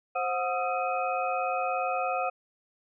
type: tone cluster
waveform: sine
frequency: 526 / 729 / 1250 / 1347 / 2518 Hz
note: C5 / F#5 / D#6 / E6 / D#7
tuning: +9 / -26 / +8 / +37 / +20 cents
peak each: -33 / -29 / -34 / -38 / -36 dBFS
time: 0.15-2.3 s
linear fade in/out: 10 ms
effects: none